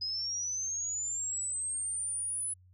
sine linear sweep, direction up, 5000 to 10140 Hz, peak -32 dBFS, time 0.01-2.54 s, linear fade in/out 10 ms, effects added 91 Hz sine -57 dBFS peak until 2.73 s

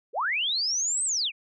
sine linear two-way sweep, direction up then down, 371.5 to 8372 to 2221 Hz, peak -24 dBFS, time 0.13-1.32 s, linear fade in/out 50 ms, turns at 1.04 s, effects none

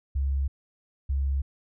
sine tone pair in turn, 68.5 / 68.5 Hz, C#2 / C#2, -20 / -20 cents, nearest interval unison, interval 0 cents, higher neither, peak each -23 dBFS, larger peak neither, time 0.15-0.48 / 1.09-1.42 s, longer neither, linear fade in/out 10 ms, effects none

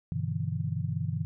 sine chord, E minor seventh, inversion first, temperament just, 98.89 / 123.61 / 148.33 / 164.81 Hz, G2 / B2 / D3 / E3, +16 / +2 / +18 / 0 cents, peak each -34 dBFS, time 0.12-1.25 s, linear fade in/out 0 ms, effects none

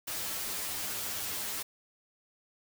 white noise with comb filter, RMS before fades -36 dBFS, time 0.07-1.63 s, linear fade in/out 10 ms, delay 9.8 ms, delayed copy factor +0.75, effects none

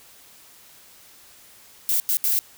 violet noise bursts at uneven times, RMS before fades -21 dBFS, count 3, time 1.89-2 / 2.09-2.17 / 2.24-2.39 s, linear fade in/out 0 ms, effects white hiss -50 dBFS RMS until 2.57 s

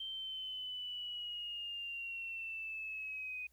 sine linear sweep, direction down, 3136 to 2489 Hz, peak -40 dBFS, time 0-3.47 s, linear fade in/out 5 ms, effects added 60 Hz sine -70 dBFS peak until 3.52 s + white hiss -75 dBFS RMS until 3.52 s

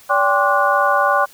sine tone cluster, 575 / 790 / 1055 / 1158 / 1461 Hz, D5 / G5 / C6 / D6 / F#6, -37 / +13 / +14 / -25 / -22 cents, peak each -19 dBFS, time 0.09-1.26 s, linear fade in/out 20 ms, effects white hiss -46 dBFS RMS until 1.33 s

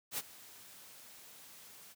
white noise with ADSR envelope, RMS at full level -36 dBFS, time 0.11-1.95 s, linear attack 69 ms, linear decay 37 ms, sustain -19 dB, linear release 35 ms, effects high-pass 80 Hz 12 dB/octave

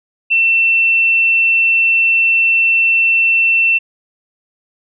sine tone, 2690 Hz, E7, 34 cents sharp, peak -9 dBFS, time 0.3-3.79 s, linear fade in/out 20 ms, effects none

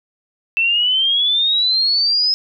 sine exponential sweep, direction up, 2655 to 5140 Hz, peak -13 dBFS, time 0.57-2.34 s, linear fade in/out 0 ms, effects none

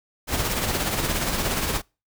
pink noise with tremolo, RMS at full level -23 dBFS, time 0.27-1.82 s, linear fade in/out 50 ms, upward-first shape sine, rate 17 Hz, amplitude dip 45%, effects noise-tail reverb RT60 0.3 s tail -26 dB re dry

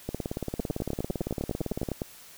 two click trains, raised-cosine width 2 ms, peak -16 / -17 dBFS, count 15 / 33, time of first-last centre 0.6-2.018 / 0.09-1.888 s, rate 9.87 / 17.8 Hz, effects white hiss -50 dBFS RMS until 2.37 s

